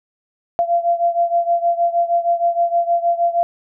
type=beating tone pair; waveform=sine; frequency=685 / 691.4 Hz; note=F5 / F5; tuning=-34 / -18 cents; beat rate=6.4 Hz; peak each=-16 / -19 dBFS; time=0.59-3.43 s; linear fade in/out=0 ms; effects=none